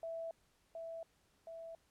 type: tone with echo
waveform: sine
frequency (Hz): 659.3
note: E5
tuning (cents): 0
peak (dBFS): -40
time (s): 0.03-0.31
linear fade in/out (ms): 2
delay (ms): 720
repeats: 2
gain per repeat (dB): -3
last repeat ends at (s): 1.75
effects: pink hiss -74 dBFS RMS until 1.9 s + low-pass 12000 Hz 12 dB/octave